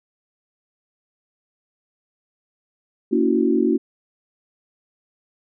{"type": "chord", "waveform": "sine", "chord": "F# dominant seventh", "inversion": "first", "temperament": "equal with one note detuned", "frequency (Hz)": [233.1, 283.3, 329.6, 370], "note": ["A#3", "C#4", "E4", "F#4"], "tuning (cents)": [0, 38, 0, 0], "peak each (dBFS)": -21, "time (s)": [3.11, 3.78], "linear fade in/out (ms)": 20, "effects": []}